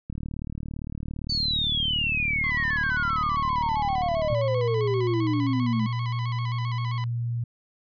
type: click train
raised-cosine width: 5 ms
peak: -21 dBFS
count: 160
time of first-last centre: 0.1-4.329 s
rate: 37.6 Hz
type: exponential sweep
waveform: sine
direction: down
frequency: 4575 to 210 Hz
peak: -23 dBFS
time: 1.29-5.87 s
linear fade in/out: 10 ms
type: tone with vibrato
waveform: sawtooth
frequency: 1046.5 Hz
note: C6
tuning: in tune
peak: -30 dBFS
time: 2.44-7.04 s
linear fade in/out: 0 ms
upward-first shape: square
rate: 7.6 Hz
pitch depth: 79 cents each way
type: tone with pitch glide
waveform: sine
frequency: 116.54 to 118.3 Hz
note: A#2 to A#2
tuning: 0 to +26 cents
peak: -25 dBFS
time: 4.31-7.44 s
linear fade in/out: 5 ms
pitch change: +26 cents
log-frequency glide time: 4.66-5.57 s
effects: resampled to 11025 Hz